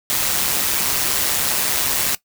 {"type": "noise with amplitude modulation", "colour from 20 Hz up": "white", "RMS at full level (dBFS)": -17, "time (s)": [0.1, 2.15], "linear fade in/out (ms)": 0, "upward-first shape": "sine", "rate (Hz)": 140, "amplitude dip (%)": 60, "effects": ["noise-tail reverb RT60 0.1 s tail -18 dB re dry"]}